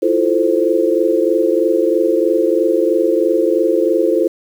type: chord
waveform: sine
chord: F major seventh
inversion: third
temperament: equal with one note detuned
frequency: 329.6 / 352.7 / 440 / 523.3 Hz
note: E4 / F4 / A4 / C5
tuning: 0 / +17 / 0 / 0 cents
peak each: -17 dBFS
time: 0.02-4.28 s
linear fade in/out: 10 ms
effects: 7-bit